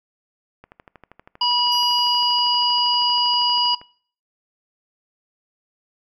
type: click train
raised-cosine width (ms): 0.5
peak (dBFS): -27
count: 41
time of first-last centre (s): 0.64-3.815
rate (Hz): 12.6
type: harmonic tone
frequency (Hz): 972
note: B5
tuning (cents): -28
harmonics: 1 / 3 / 5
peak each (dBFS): -21 / -21 / -21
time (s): 1.41-3.75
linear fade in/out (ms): 5
type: tone with exponential decay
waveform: 35% pulse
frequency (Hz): 5800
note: F#8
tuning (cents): -35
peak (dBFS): -29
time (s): 1.72-2.97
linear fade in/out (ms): 0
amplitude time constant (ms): 270
effects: noise-tail reverb RT60 0.5 s tail -23 dB re dry